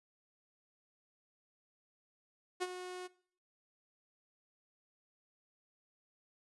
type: tone with ADSR envelope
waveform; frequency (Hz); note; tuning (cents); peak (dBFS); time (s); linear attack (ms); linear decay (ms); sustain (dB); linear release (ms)
sawtooth; 363.9; F#4; -29; -28; 2.6-3.08; 24; 39; -11; 22
effects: noise-tail reverb RT60 0.5 s tail -19 dB re dry + resampled to 24000 Hz